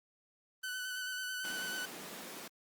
sawtooth tone with vibrato, 1503 Hz, F#6, 27 cents sharp, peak -34 dBFS, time 0.63-1.86 s, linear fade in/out 10 ms, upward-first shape square, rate 9.1 Hz, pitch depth 20 cents each way
pink high-pass noise, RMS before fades -47 dBFS, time 1.44-2.48 s, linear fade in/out 5 ms, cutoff 170 Hz, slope 48 dB/octave
effects Opus 32 kbps

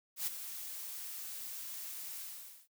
blue noise with ADSR envelope, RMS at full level -34 dBFS, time 0.16-2.68 s, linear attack 110 ms, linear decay 14 ms, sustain -10 dB, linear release 490 ms, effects noise-tail reverb RT60 0.1 s tail -22 dB re dry

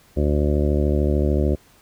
harmonic tone, 73.5 Hz, D2, 2 cents sharp, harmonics 1 / 2 / 3 / 4 / 5 / 6 / 7 / 8 / 9, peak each -19 / -26 / -26 / -27 / -25 / -36 / -29 / -30 / -39 dBFS, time 0.16-1.56 s, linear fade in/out 20 ms, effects pink hiss -54 dBFS RMS until 1.81 s

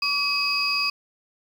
sine tone cluster, 1140 / 2546 / 4623 / 4886 Hz, C#6 / D#7 / D8 / D#8, +48 / +39 / -28 / -32 cents, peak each -28 / -24 / -32 / -24 dBFS, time 0.02-0.9 s, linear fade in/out 5 ms, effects tanh soft clip ceiling -14 dBFS + 8-bit

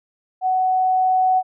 sine tone with level ramp, 746 Hz, F#5, 14 cents sharp, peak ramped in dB -16 to -13 dBFS, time 0.41-1.43 s, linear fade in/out 50 ms, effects none

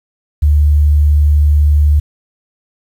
sine tone, 74 Hz, D2, 14 cents sharp, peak -6 dBFS, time 0.42-2 s, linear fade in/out 10 ms, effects 7-bit

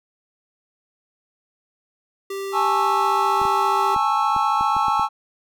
square tone, 392 Hz, G4, in tune, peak -27 dBFS, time 2.3-3.95 s, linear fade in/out 5 ms
triangle chord, A major seventh, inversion third, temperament just, 825 / 880 / 1100 / 1320 Hz, G#5 / A5 / C#6 / E6, -12 / 0 / -14 / +2 cents, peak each -21 dBFS, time 2.52-5.09 s, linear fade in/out 50 ms
clicks, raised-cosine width 3 ms, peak -22 dBFS, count 8, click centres 3.416 / 3.453 / 3.963 / 4.364 / 4.61 / 4.766 / 4.883 / 4.996 s
effects none

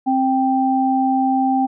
sine tone pair together, 263.8 / 785 Hz, C4 / G5, +14 / +2 cents, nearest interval octave + perfect fifth, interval 1888 cents, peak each -17 dBFS, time 0.06-1.67 s, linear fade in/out 20 ms, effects none

